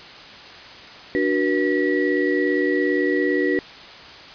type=tone cluster; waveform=sine; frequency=294.3 / 371.8 / 481.5 / 1933 Hz; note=D4 / F#4 / B4 / B6; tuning=+4 / +8 / -44 / -38 cents; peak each=-22 / -22 / -24 / -25 dBFS; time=1.15-3.59 s; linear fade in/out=0 ms; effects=white hiss -40 dBFS RMS until 4.34 s + resampled to 11025 Hz